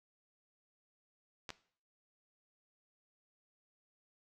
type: clicks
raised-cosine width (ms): 0.2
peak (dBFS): -25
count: 2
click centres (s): 1.492 / 1.504
effects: noise-tail reverb RT60 0.5 s tail -17 dB re dry